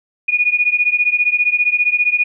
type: beating tone pair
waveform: sine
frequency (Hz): 2448 / 2463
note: D#7 / D#7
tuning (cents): -29 / -18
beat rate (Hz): 15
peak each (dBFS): -15 / -16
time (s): 0.28-2.24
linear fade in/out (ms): 10
effects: none